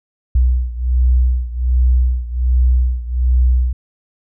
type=beating tone pair; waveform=sine; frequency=61.8 / 63.1 Hz; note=B1 / B1; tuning=+2 / +38 cents; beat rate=1.3 Hz; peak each=-13 / -16 dBFS; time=0.35-3.73 s; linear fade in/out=5 ms; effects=none